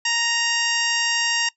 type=harmonic tone with a mistuned harmonic; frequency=932.3 Hz; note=A#5; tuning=in tune; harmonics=1 / 2 / 3 / 4 / 5 / 6 / 7 / 8; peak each=-30 / -25 / -23 / -34 / -30 / -27 / -34 / -31 dBFS; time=0.05-1.49 s; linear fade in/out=5 ms; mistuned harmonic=5; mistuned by=+17 cents; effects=noise-tail reverb RT60 0.1 s tail -21 dB re dry